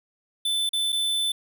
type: tone with dropouts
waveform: square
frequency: 3520 Hz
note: A7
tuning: in tune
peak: -23 dBFS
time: 0.45-1.32 s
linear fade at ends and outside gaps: 5 ms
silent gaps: 0.692-0.732 / 0.922-0.926 s
effects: none